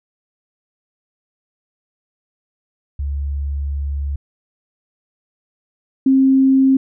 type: tone pair in turn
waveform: sine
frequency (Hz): 70.6 / 266.6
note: C#2 / C4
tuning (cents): +32 / +33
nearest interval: octave + major seventh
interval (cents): 2301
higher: second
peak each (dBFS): -19 / -9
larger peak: second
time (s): 2.99-4.16 / 6.06-6.77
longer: first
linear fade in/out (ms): 5
effects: none